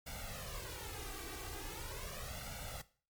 pink noise with flanger, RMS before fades -45 dBFS, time 0.06-2.82 s, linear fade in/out 10 ms, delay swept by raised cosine 1.4 to 2.6 ms, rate 0.4 Hz, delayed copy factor +0.9, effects noise-tail reverb RT60 0.4 s tail -17 dB re dry + MP3 96 kbps

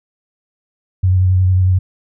sine tone with vibrato, 92.5 Hz, F#2, in tune, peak -9 dBFS, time 1.03-1.79 s, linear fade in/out 10 ms, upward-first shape triangle, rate 11 Hz, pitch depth 30 cents each way, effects none

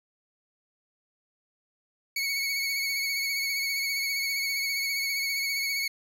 25% pulse tone with vibrato, 2217 Hz, C#7, in tune, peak -23 dBFS, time 2.16-5.88 s, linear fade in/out 5 ms, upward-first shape sine, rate 15 Hz, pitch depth 32 cents each way, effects none

